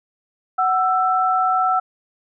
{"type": "tone pair together", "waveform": "sine", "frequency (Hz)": [745, 1328.9], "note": ["F#5", "E6"], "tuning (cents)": [12, 14], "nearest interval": "minor seventh", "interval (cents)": 1002, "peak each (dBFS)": -18, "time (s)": [0.58, 1.8], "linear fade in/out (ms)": 10, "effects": []}